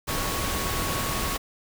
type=tone in noise; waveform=sine; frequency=1108.7 Hz; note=C#6; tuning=in tune; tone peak=-34 dBFS; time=0.07-1.38 s; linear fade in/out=20 ms; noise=pink; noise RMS=-28 dBFS; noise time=0.07-1.38 s; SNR=-9 dB; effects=none